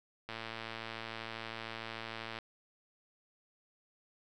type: click train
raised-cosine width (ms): 0.3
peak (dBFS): -25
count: 238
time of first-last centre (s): 0.29-2.387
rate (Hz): 113
effects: none